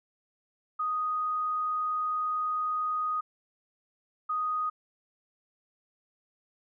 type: tone pair in turn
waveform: sine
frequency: 1244.5 / 1244.5 Hz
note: D#6 / D#6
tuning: 0 / 0 cents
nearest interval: unison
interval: 0 cents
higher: neither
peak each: -27 dBFS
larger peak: neither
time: 0.79-3.21 / 4.29-4.7 s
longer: first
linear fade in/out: 10 ms
effects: none